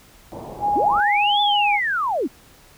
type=low-pass noise; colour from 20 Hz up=white; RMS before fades=-35 dBFS; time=0.32-1 s; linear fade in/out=0 ms; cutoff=920 Hz; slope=48 dB/octave
type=tone with vibrato; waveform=sine; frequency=823 Hz; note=G#5; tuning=16 cents flat; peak=-17 dBFS; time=0.6-1.8 s; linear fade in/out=50 ms; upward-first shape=sine; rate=15 Hz; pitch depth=11 cents each way
type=linear two-way sweep; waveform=sine; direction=up then down; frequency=207.7 to 3532 to 207.7 Hz; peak=-19 dBFS; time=0.75-2.28 s; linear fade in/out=20 ms; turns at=1.41 s
effects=pink hiss -50 dBFS RMS until 2.77 s